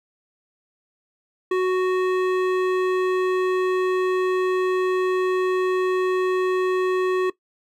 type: tone with hard clipping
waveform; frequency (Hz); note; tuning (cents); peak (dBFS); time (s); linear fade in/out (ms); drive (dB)
sine; 370; F#4; 0; -20; 1.51-7.3; 5; 13
effects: noise-tail reverb RT60 0.1 s tail -18 dB re dry